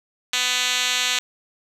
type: tone with band-pass filter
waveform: 5% pulse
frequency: 250 Hz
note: B3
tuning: 21 cents sharp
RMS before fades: -22 dBFS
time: 0.33-1.19 s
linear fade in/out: 2 ms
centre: 4600 Hz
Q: 2.3
effects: none